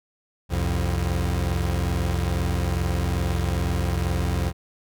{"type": "tone pair together", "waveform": "30% pulse", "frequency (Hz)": [65.41, 87.77], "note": ["C2", "F2"], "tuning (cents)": [0, 9], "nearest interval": "perfect fourth", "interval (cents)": 509, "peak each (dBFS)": -22, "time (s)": [0.49, 4.53], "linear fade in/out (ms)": 50, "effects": []}